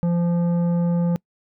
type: tone with tanh clipping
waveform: sine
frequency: 172.4 Hz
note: F3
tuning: 22 cents flat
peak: -19 dBFS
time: 0.03-1.16 s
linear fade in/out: 0 ms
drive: 10 dB
effects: noise-tail reverb RT60 0.1 s tail -25 dB re dry